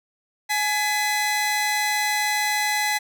sawtooth tone pair together, 841 / 2009 Hz, G#5 / B6, +22 / +29 cents, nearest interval octave + minor third, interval 1507 cents, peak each -20 dBFS, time 0.49-2.99 s, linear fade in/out 20 ms, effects none

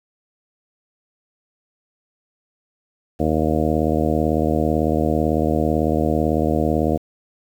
harmonic tone, 78 Hz, D#2, 5 cents sharp, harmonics 1 / 2 / 3 / 4 / 5 / 6 / 7 / 8 / 9, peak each -24 / -25 / -23 / -23 / -29 / -25 / -26 / -28 / -27 dBFS, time 3.19-6.98 s, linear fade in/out 20 ms, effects 8-bit

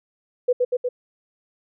sine tone with echo, 495.7 Hz, B4, 6 cents sharp, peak -14 dBFS, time 0.48-0.53 s, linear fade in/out 10 ms, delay 120 ms, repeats 3, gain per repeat -2 dB, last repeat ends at 0.89 s, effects none

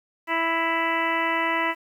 harmonic tone, 330.1 Hz, E4, 2 cents sharp, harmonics 1 / 2 / 3 / 4 / 5 / 6 / 7 / 8 / 9, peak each -31 / -31 / -26 / -32 / -36 / -26 / -37 / -33 / -38 dBFS, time 0.27-1.75 s, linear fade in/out 50 ms, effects 9-bit

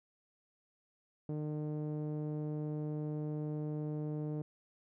sawtooth tone with low-pass filter, 151.3 Hz, D#3, 48 cents flat, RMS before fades -38 dBFS, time 1.29-4.42 s, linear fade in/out 2 ms, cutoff 450 Hz, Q 1.3, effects none

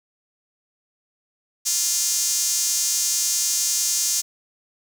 sawtooth tone with high-pass filter, 349.2 Hz, F4, in tune, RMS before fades -22 dBFS, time 1.65-4.22 s, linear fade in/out 20 ms, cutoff 6400 Hz, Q 2.8, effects none

